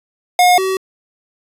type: tone pair in turn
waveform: square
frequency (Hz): 719 / 379.8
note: F#5 / F#4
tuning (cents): -50 / +45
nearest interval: major seventh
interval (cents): 1105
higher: first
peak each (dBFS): -8 / -16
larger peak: first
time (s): 0.39-0.58 / 0.58-0.77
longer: neither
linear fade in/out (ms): 2
effects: resampled to 32000 Hz